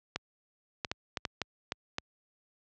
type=clicks; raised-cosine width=0.2 ms; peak=-14 dBFS; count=8; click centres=0.16 / 0.848 / 0.915 / 1.172 / 1.252 / 1.417 / 1.721 / 1.984 s; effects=high-pass 60 Hz 12 dB/octave + low-pass 6000 Hz 12 dB/octave